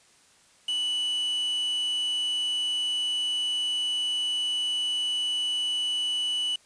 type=tone with quantisation; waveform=triangle; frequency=2960 Hz; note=F#7; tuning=in tune; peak=-24 dBFS; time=0.68-6.56 s; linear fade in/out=5 ms; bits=6; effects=white hiss -59 dBFS RMS until 6.65 s + resampled to 22050 Hz